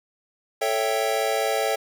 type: chord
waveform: square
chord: A dominant seventh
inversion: none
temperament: equal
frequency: 440 / 554.4 / 659.3 / 784 Hz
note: A4 / C#5 / E5 / G5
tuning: 0 / 0 / 0 / 0 cents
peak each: -28 dBFS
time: 0.61-1.76 s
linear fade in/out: 10 ms
effects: none